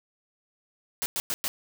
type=noise bursts; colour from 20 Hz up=white; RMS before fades=-29 dBFS; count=4; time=1.02-1.48 s; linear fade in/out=0 ms; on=40 ms; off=100 ms; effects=none